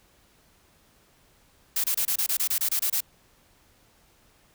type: noise bursts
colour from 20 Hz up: blue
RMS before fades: -25 dBFS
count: 12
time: 1.76-3.006 s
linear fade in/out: 5 ms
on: 80 ms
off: 26 ms
effects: pink hiss -61 dBFS RMS until 4.54 s